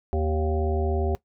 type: harmonic tone with a mistuned harmonic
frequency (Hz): 77.7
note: D#2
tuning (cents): -2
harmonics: 1 / 3 / 5 / 7 / 9 / 10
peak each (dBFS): -24 / -34 / -28 / -35 / -33 / -39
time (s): 0.13-1.15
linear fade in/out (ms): 0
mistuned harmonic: 7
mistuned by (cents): +27
effects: noise-tail reverb RT60 0.1 s tail -19 dB re dry